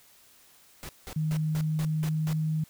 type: noise bursts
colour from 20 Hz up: pink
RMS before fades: -40 dBFS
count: 7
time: 0.83-2.33 s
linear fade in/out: 0 ms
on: 60 ms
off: 180 ms
type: tone with pitch glide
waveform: sine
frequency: 155.56 to 156.46 Hz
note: D#3 to D#3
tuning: 0 to +10 cents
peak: -25 dBFS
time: 1.16-2.64 s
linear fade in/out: 5 ms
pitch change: +10 cents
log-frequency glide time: 1.58-2.5 s
effects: white hiss -58 dBFS RMS until 2.69 s